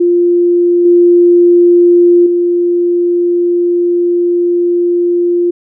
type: tone with level steps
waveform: sine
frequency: 349.2 Hz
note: F4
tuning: in tune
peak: -6 / -3 / -8 dBFS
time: 0-5.51 s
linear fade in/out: 10 ms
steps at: 0.85 / 2.26 s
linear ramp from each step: 5 ms
effects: none